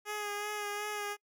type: tone with vibrato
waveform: 10% pulse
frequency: 415.3 Hz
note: G#4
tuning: in tune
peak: -27 dBFS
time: 0.05-1.17 s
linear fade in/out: 50 ms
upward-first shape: sine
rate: 2.7 Hz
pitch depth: 24 cents each way
effects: noise-tail reverb RT60 0.1 s tail -25 dB re dry